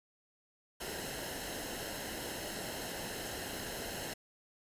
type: noise with comb filter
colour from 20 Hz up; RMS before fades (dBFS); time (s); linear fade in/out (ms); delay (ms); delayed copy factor
pink; -41; 0.8-4.14; 10; 0.85; -0.65
effects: resampled to 32000 Hz